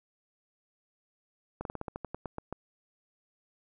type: slowing click train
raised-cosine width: 1 ms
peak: -22 dBFS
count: 12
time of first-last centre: 1.61-2.526 s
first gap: 42 ms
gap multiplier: 1.13
effects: none